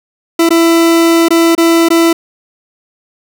40% pulse tone with dropouts, 333 Hz, E4, 18 cents sharp, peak -5 dBFS, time 0.39-2.13 s, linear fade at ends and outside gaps 5 ms, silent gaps 0.491-0.505 / 1.285-1.305 / 1.551-1.578 / 1.887-1.903 s, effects none

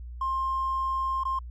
triangle tone with dropouts, 1060 Hz, C6, 22 cents sharp, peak -22 dBFS, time 0.21-1.39 s, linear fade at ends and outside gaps 5 ms, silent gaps 1.236-1.252 s, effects tanh soft clip ceiling -23 dBFS + added 60 Hz sine -37 dBFS peak until 1.5 s

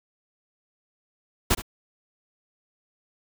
pink noise with echo, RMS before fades -20 dBFS, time 1.5-1.55 s, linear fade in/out 10 ms, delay 71 ms, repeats 1, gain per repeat -14 dB, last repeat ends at 1.621 s, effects none

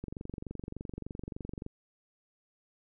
click train, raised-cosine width 3 ms, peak -26 dBFS, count 39, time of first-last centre 0.04-1.664 s, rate 23.4 Hz, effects none

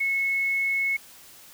sine tone, 2191 Hz, C#7, 21 cents flat, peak -22 dBFS, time 0-0.97 s, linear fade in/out 10 ms, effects white hiss -49 dBFS RMS until 1.53 s

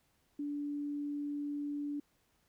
sine tone, 290 Hz, D4, 22 cents flat, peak -35 dBFS, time 0.39-2 s, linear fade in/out 5 ms, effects pink hiss -74 dBFS RMS until 2.48 s

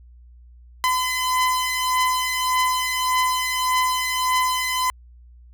sawtooth beating tone pair, 1015 / 1016.7 Hz, B5 / B5, +47 / +50 cents, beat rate 1.7 Hz, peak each -21 / -17 dBFS, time 0.84-4.9 s, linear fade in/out 0 ms, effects added 60 Hz sine -44 dBFS peak until 5.53 s

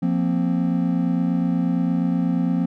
triangle chord, F suspended fourth, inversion none, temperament equal, 174.61 / 233.1 / 261.6 Hz, F3 / Bb3 / C4, 0 / 0 / 0 cents, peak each -19 / -23 / -21 dBFS, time 0.02-2.66 s, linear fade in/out 10 ms, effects none

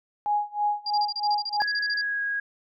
sine tone with tremolo, 830.6 Hz, G#5, in tune, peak -20 dBFS, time 0.26-1.62 s, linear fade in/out 0 ms, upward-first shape sine, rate 3.1 Hz, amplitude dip 95%
sine tone bursts, 4780 Hz, D8, 30 cents sharp, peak -27 dBFS, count 16, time 0.86-2.014 s, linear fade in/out 5 ms, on 44 ms, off 30 ms
sine tone with pitch glide, 1668 to 1646 Hz, G#6 to G#6, +7 to -16 cents, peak -25 dBFS, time 1.6-2.4 s, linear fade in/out 5 ms, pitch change -23 cents, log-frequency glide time 1.95-2.22 s
effects none

